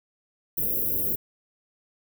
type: band-stop noise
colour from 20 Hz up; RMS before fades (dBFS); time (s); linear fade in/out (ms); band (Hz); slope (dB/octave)
white; -26; 0.57-1.16; 10; 530 to 12000; 48
effects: none